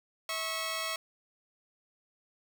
10% pulse tone pair together, 648.8 / 1100 Hz, E5 / C#6, -28 / -14 cents, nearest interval major sixth, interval 914 cents, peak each -27 / -27 dBFS, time 0.29-0.96 s, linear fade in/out 2 ms, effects none

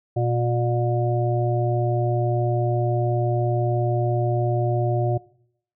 harmonic tone, 119.8 Hz, A#2, 48 cents sharp, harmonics 1 / 3 / 5 / 6, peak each -21 / -26 / -28 / -29 dBFS, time 0.16-5.18 s, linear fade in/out 10 ms, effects noise-tail reverb RT60 0.7 s tail -22 dB re dry

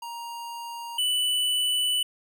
square tone pair in turn, 938 / 2978 Hz, A#5 / F#7, +11 / +11 cents, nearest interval octave + minor sixth, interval 2000 cents, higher second, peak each -35 / -23 dBFS, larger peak second, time 0.02-0.98 / 0.98-2.03 s, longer second, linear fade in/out 5 ms, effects none

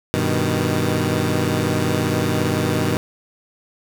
15% pulse chord, G augmented, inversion none, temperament equal, 98 / 123.47 / 155.56 Hz, G2 / B2 / D#3, 0 / 0 / 0 cents, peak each -16 dBFS, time 0.14-2.97 s, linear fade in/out 0 ms, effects none

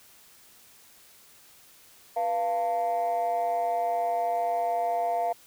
sine tone with amplitude modulation, 693 Hz, F5, 14 cents flat, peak -19 dBFS, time 2.16-5.33 s, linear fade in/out 10 ms, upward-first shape sine, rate 206 Hz, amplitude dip 85%, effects tanh soft clip ceiling -19 dBFS + white hiss -55 dBFS RMS until 5.46 s

